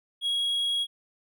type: tone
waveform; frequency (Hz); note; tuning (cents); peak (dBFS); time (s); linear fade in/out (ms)
triangle; 3310; G#7; -6; -23; 0.21-0.87; 50
effects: none